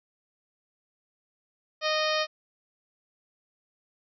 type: harmonic tone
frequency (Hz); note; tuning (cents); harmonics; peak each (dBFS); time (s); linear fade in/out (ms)
618; D#5; -12; 1 / 2 / 3 / 4 / 5 / 6 / 7 / 8 / 9; -28 / -31 / -33 / -34 / -35 / -36 / -36 / -37 / -38; 1.81-2.27; 50
effects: none